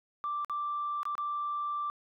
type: tone with dropouts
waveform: sine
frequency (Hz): 1174.7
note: D6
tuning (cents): 0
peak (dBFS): -30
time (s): 0.24-1.9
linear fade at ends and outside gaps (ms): 0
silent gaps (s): 0.447-0.497 / 1.031-1.054 / 1.153-1.18
effects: tanh soft clip ceiling -26 dBFS